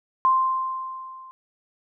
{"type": "tone with level ramp", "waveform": "sine", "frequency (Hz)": 1046, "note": "C6", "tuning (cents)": -1, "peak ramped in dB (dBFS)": [-14, -41], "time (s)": [0.25, 1.31], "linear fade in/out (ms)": 0, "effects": []}